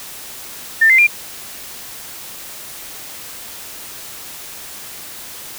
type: tone with pitch steps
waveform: sine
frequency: 1797 / 2077 / 2401 Hz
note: A6 / C7 / D7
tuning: +36 / -13 / +38 cents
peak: -7 dBFS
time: 0.81-1.071 s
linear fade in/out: 10 ms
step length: 87 ms
effects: white hiss -33 dBFS RMS until 5.58 s